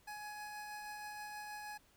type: tone with tremolo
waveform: 25% pulse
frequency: 839 Hz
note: G#5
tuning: 17 cents sharp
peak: -40 dBFS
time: 0.07-1.78 s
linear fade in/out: 10 ms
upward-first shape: triangle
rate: 6.3 Hz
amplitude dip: 25%
effects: pink hiss -69 dBFS RMS until 1.96 s